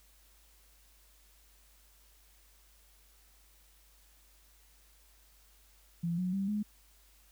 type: tone with pitch steps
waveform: sine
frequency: 170 / 182.2 / 195.28 / 209.3 Hz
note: F3 / F#3 / G3 / G#3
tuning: -46 / -26 / -6 / +14 cents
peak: -30 dBFS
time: 6.03-6.63 s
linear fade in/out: 10 ms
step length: 150 ms
effects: added 50 Hz sine -63 dBFS peak until 7.31 s + white hiss -65 dBFS RMS until 7.31 s